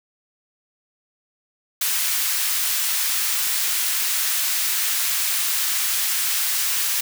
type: high-pass noise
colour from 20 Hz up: white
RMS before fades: -22 dBFS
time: 1.81-7.01 s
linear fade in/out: 5 ms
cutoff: 1400 Hz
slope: 12 dB/octave
effects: none